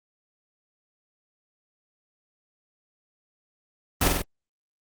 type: noise with echo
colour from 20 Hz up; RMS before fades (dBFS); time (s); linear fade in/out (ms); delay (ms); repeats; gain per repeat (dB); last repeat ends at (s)
pink; -20; 4.01-4.08; 5; 47; 3; -3; 4.221
effects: Opus 24 kbps